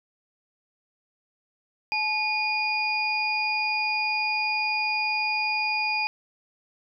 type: tone cluster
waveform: sine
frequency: 859 / 2455 / 4837 Hz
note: A5 / D#7 / D#8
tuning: -42 / -24 / -50 cents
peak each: -29 / -25 / -32 dBFS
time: 1.92-6.07 s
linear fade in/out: 0 ms
effects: none